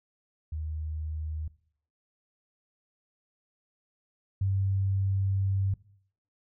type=tone pair in turn; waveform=sine; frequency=77.78 / 97.15 Hz; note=D#2 / G2; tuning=0 / -15 cents; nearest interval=major third; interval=385 cents; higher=second; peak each=-31 / -24 dBFS; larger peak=second; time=0.52-1.48 / 4.41-5.74 s; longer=second; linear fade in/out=5 ms; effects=noise-tail reverb RT60 0.6 s tail -20 dB re dry